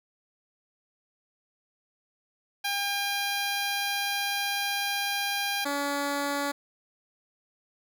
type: tone pair in turn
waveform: 10% pulse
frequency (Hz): 804 / 284.3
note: G5 / C#4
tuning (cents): +44 / +44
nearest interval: octave + tritone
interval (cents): 1800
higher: first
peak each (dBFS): -19 / -19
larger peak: neither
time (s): 2.64-5.65 / 5.65-6.52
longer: first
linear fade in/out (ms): 10
effects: none